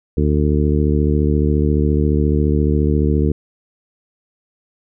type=harmonic tone; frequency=74.4 Hz; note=D2; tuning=23 cents sharp; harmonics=1 / 2 / 3 / 4 / 5 / 6; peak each=-16 / -19 / -21 / -22 / -23 / -24 dBFS; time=0.17-3.32 s; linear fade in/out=5 ms; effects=none